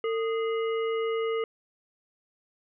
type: harmonic tone with a mistuned harmonic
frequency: 413.5 Hz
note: G#4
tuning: 8 cents flat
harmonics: 1 / 3 / 5 / 7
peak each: -26 / -36 / -40 / -43 dBFS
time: 0.04-1.44 s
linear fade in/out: 2 ms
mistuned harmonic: 1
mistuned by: +150 cents
effects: none